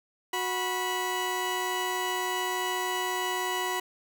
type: tone pair together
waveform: 20% pulse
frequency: 366.7 / 979 Hz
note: F#4 / B5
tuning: -15 / -15 cents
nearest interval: octave + perfect fourth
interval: 1700 cents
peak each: -27 / -25 dBFS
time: 0.33-3.8 s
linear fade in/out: 5 ms
effects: none